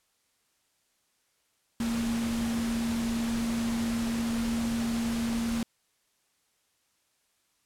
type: tone in noise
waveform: sine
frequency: 231.2 Hz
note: A#3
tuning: 14 cents flat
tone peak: -27 dBFS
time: 1.8-5.63 s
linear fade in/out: 2 ms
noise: pink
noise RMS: -37 dBFS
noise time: 1.8-5.63 s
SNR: +7 dB
effects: white hiss -72 dBFS RMS until 7.65 s + low-pass 11000 Hz 12 dB/octave